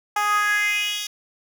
10% pulse tone with high-pass filter sweep, 415.3 Hz, G#4, in tune, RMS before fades -22 dBFS, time 0.16-1.07 s, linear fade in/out 5 ms, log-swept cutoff 910 to 4000 Hz, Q 4.7, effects none

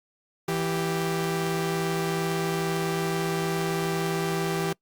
sawtooth tone pair together, 164.81 / 392 Hz, E3 / G4, 0 / 0 cents, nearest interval octave + minor third, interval 1500 cents, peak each -24 dBFS, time 0.48-4.73 s, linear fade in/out 5 ms, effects noise-tail reverb RT60 0.1 s tail -24 dB re dry + Opus 48 kbps

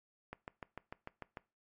click train, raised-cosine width 0.5 ms, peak -28 dBFS, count 8, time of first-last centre 0.33-1.372 s, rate 6.72 Hz, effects noise-tail reverb RT60 0.3 s tail -21 dB re dry + MP3 48 kbps

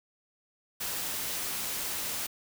white noise, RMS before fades -34 dBFS, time 0.8-2.27 s, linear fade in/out 10 ms, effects none

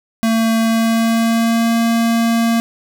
square tone with pitch glide, 225.6 to 230.2 Hz, A3 to A#3, +44 to -22 cents, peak -13 dBFS, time 0.23-2.6 s, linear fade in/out 0 ms, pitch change +34 cents, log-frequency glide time 0.59-1.76 s, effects none

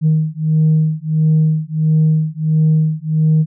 sine beating tone pair, 155.8 / 157.3 Hz, D#3 / D#3, +3 / +19 cents, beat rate 1.5 Hz, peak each -13 dBFS, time 0.01-3.46 s, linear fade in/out 50 ms, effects tanh soft clip ceiling -6 dBFS

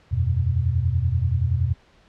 sine chord, E suspended second, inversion none, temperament equal with one note detuned, 82.41 / 92.93 / 123.47 Hz, E2 / F#2 / B2, 0 / +8 / 0 cents, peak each -23 dBFS, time 0.11-1.74 s, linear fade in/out 20 ms, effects pink hiss -56 dBFS RMS until 2.08 s + low-pass 4000 Hz 12 dB/octave

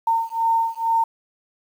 sine beating tone pair, 910 / 912.2 Hz, A#5 / A#5, -42 / -38 cents, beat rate 2.2 Hz, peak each -21 dBFS, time 0.07-1.04 s, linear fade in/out 5 ms, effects 8-bit

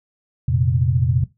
sine chord, F suspended fourth, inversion none, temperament just, 87.31 / 116.41 / 130.96 Hz, F2 / Bb2 / C3, 0 / -2 / +2 cents, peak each -21 / -20 / -18 dBFS, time 0.48-1.24 s, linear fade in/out 5 ms, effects noise-tail reverb RT60 0.2 s tail -17 dB re dry

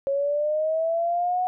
sine linear sweep, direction up, 547 to 739 Hz, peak -21 dBFS, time 0.07-1.47 s, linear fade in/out 0 ms, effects none

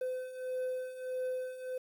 triangle beating tone pair, 509 / 510.6 Hz, C5 / C5, -48 / -42 cents, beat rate 1.6 Hz, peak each -39 / -34 dBFS, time 0.01-1.78 s, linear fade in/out 5 ms, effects 10-bit

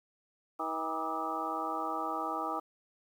harmonic tone with a mistuned harmonic, 160 Hz, D#3, 49 cents sharp, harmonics 2 / 3 / 4 / 5 / 6 / 7 / 8, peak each -41 / -44 / -42 / -38 / -42 / -37 / -40 dBFS, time 0.59-2.6 s, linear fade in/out 10 ms, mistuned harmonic 7, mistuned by +92 cents, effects 10-bit

